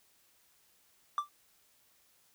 triangle tone with exponential decay, 1174.7 Hz, D6, in tune, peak -23 dBFS, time 1.18-1.29 s, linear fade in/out 1 ms, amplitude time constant 23 ms, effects white hiss -68 dBFS RMS until 2.34 s

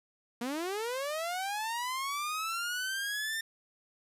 sawtooth linear sweep, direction up, 229 to 1815 Hz, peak -29 dBFS, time 0.41-3.41 s, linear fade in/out 5 ms, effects resampled to 32000 Hz + 11-bit

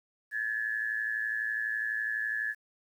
sine tone with amplitude modulation, 1713 Hz, A6, 47 cents flat, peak -26 dBFS, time 0.31-2.55 s, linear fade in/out 50 ms, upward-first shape sine, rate 112 Hz, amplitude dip 75%, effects 10-bit

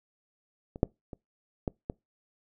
clicks, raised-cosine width 2 ms, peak -27 / -8 / -27 / -16 / -18 dBFS, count 5, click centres 0.759 / 0.831 / 1.132 / 1.678 / 1.899 s, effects noise-tail reverb RT60 0.2 s tail -25 dB re dry

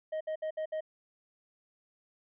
triangle tone bursts, 626 Hz, D#5, 10 cents sharp, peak -30 dBFS, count 5, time 0.12-0.808 s, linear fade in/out 10 ms, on 88 ms, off 62 ms, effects resampled to 8000 Hz

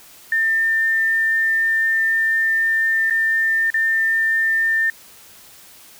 sine tone with dropouts, 1799 Hz, A6, 38 cents sharp, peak -15 dBFS, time 0.32-4.9 s, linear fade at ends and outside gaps 2 ms, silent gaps 3.099-3.107 / 3.703-3.742 s, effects white hiss -45 dBFS RMS until 5.99 s

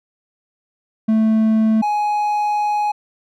triangle tone pair in turn, 219.9 / 835.8 Hz, A3 / G#5, -1 / +11 cents, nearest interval octave + major seventh, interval 2312 cents, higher second, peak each -10 / -14 dBFS, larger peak first, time 1.08-1.82 / 1.82-2.92 s, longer second, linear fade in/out 10 ms, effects none

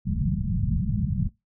white low-pass noise, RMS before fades -25 dBFS, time 0.05-1.29 s, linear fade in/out 20 ms, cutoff 210 Hz, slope 96 dB/octave, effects noise-tail reverb RT60 0.2 s tail -21 dB re dry

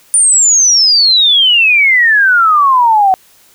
sine exponential sweep, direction down, 9360 to 740 Hz, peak -5 dBFS, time 0.14-3.14 s, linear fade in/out 0 ms, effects white hiss -46 dBFS RMS until 3.54 s

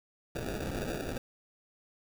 blue noise with sample-and-hold, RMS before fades -36 dBFS, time 0.35-1.18 s, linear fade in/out 2 ms, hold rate 1050 Hz, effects none

